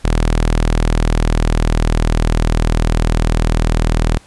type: tone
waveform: sawtooth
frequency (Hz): 40.06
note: E1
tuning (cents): -49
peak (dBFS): -8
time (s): 0.04-4.18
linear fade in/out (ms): 10
effects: pink hiss -46 dBFS RMS until 4.26 s + resampled to 24000 Hz